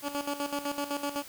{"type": "tone with tremolo", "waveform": "15% pulse", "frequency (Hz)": 286.1, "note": "D4", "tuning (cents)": -45, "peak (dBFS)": -23, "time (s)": [0.02, 1.24], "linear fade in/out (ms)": 50, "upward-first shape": "square", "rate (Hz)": 7.9, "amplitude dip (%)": 70, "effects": ["white hiss -48 dBFS RMS until 1.28 s"]}